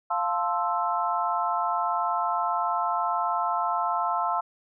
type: chord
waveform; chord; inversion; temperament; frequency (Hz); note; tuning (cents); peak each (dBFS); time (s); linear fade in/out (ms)
sine; F major seventh; none; equal; 698.5 / 880 / 1046.5 / 1318.5; F5 / A5 / C6 / E6; 0 / 0 / 0 / 0; -29; 0.1-4.41; 10
effects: none